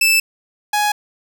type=tone pair in turn; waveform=sawtooth; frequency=2637 / 834.5 Hz; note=E7 / G#5; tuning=0 / +8 cents; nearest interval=octave + minor sixth; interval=1992 cents; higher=first; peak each=-8 / -11 dBFS; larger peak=first; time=0.01-0.2 / 0.73-0.92 s; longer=neither; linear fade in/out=5 ms; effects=none